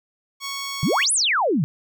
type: tone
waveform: 10% pulse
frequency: 1108.7 Hz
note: C#6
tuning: in tune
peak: -19 dBFS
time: 0.4-1.07 s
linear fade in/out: 50 ms
type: exponential two-way sweep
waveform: sine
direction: up then down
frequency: 130.4 to 11050 to 130.4 Hz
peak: -17 dBFS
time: 0.83-1.64 s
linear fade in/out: 0 ms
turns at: 1.12 s
effects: none